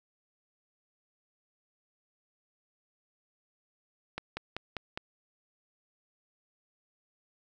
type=slowing click train; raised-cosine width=0.3 ms; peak=-19 dBFS; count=5; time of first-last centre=4.18-4.975 s; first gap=190 ms; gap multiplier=1.03; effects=none